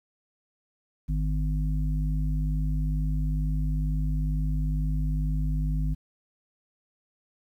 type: harmonic tone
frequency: 51.1 Hz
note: G#1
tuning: 27 cents flat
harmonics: 1 / 3 / 5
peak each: -25 / -29 / -38 dBFS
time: 1.08-5.95 s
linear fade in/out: 20 ms
effects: 10-bit